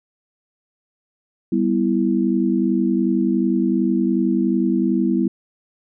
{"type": "chord", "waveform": "sine", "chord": "E minor", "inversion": "first", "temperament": "equal", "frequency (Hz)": [196, 246.9, 329.6], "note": ["G3", "B3", "E4"], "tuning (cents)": [0, 0, 0], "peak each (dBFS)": -20, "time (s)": [1.52, 5.28], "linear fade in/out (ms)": 5, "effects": []}